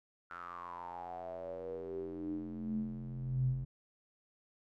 square tone with band-pass filter sweep, 43.65 Hz, F1, in tune, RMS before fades -40 dBFS, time 0.3-3.65 s, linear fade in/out 10 ms, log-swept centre 1400 to 110 Hz, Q 9.7, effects none

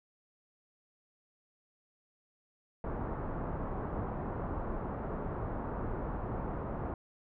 pink low-pass noise, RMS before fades -37 dBFS, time 2.84-6.94 s, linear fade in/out 2 ms, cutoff 1200 Hz, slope 24 dB/octave, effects none

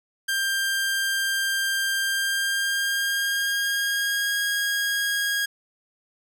sawtooth tone with pitch glide, 1589 to 1636.5 Hz, G6 to G#6, +23 to -26 cents, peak -19 dBFS, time 0.28-5.46 s, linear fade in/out 10 ms, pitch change +51 cents, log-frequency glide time 2.02-4.39 s, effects none

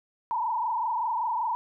sine tone with frequency modulation, 932.3 Hz, A#5, in tune, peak -25 dBFS, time 0.31-1.55 s, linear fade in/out 0 ms, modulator 25.2 Hz, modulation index 2.5, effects none

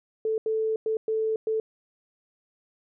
sine tone bursts at uneven times, 440 Hz, A4, in tune, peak -23 dBFS, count 5, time 0.25-0.38 / 0.46-0.76 / 0.86-0.97 / 1.08-1.36 / 1.47-1.6 s, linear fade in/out 2 ms, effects none

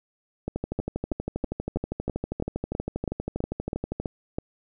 two click trains, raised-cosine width 2 ms, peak -14 / -15 dBFS, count 12 / 45, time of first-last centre 0.79-4.385 / 0.48-4 s, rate 3.06 / 12.5 Hz, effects none

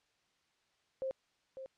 sine tone with echo, 529 Hz, C5, 19 cents sharp, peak -34 dBFS, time 1.02-1.11 s, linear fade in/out 0 ms, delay 550 ms, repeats 1, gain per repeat -9 dB, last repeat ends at 1.66 s, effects white hiss -75 dBFS RMS until 1.77 s + low-pass 5000 Hz 12 dB/octave

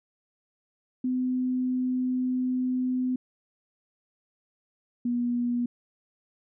sine tone pair in turn, 253.9 / 241.7 Hz, B3 / B3, +48 / -37 cents, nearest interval minor second, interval 85 cents, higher first, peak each -24 dBFS, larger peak neither, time 1.04-3.16 / 5.05-5.66 s, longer first, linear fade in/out 5 ms, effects none

